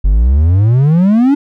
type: exponential sweep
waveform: triangle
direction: up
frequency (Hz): 45.17 to 293.7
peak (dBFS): -4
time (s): 0.04-1.35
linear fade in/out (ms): 10
effects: none